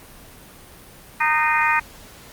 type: harmonic tone with a mistuned harmonic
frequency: 308 Hz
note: D#4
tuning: 17 cents flat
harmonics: 3 / 4 / 5 / 6 / 7 / 8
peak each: -21 / -23 / -25 / -22 / -26 / -23 dBFS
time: 1.2-1.8 s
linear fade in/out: 10 ms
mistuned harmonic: 7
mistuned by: -55 cents
effects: pink hiss -44 dBFS RMS until 2.32 s + Opus 32 kbps